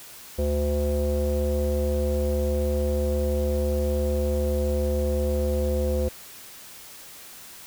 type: tone with low-pass filter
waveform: square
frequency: 73.2 Hz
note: D2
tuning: 5 cents flat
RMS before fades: -24 dBFS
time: 0.38-6.09 s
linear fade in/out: 10 ms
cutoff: 500 Hz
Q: 5.5
effects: white hiss -44 dBFS RMS until 7.66 s